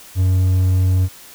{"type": "tone", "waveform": "triangle", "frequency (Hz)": 92.5, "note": "F#2", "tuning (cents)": 0, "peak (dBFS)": -10, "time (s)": [0.15, 1.09], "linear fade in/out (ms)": 50, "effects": ["white hiss -41 dBFS RMS until 1.34 s"]}